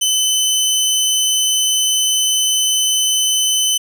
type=tone; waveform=20% pulse; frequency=3035 Hz; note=F#7; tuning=43 cents sharp; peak=-8 dBFS; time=0.01-3.78 s; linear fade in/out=10 ms; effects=none